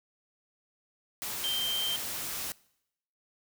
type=tone in noise; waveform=sine; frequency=3141 Hz; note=G7; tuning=3 cents sharp; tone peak=-29 dBFS; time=1.44-1.96 s; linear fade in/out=0 ms; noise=white; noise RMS=-36 dBFS; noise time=1.22-2.52 s; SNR=+4 dB; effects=noise-tail reverb RT60 0.8 s tail -23 dB re dry